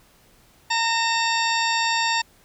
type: harmonic tone with a mistuned harmonic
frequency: 917 Hz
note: A#5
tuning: 29 cents flat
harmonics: 1 / 2 / 3 / 4 / 5 / 6 / 8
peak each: -23 / -26 / -28 / -29 / -30 / -31 / -32 dBFS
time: 0.7-2.22 s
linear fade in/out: 10 ms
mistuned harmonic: 3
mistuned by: -49 cents
effects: pink hiss -56 dBFS RMS until 2.44 s